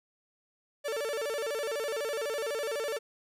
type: tone with vibrato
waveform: 45% pulse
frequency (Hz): 510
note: C5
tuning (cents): -44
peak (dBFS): -31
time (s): 0.84-2.99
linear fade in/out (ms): 20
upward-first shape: square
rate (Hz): 12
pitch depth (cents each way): 220
effects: resampled to 32000 Hz